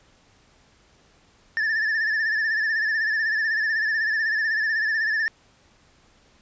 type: tone with vibrato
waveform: triangle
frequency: 1760 Hz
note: A6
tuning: in tune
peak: -19 dBFS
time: 1.57-5.28 s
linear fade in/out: 0 ms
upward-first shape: sine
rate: 16 Hz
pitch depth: 66 cents each way
effects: pink hiss -58 dBFS RMS until 6.41 s + resampled to 16000 Hz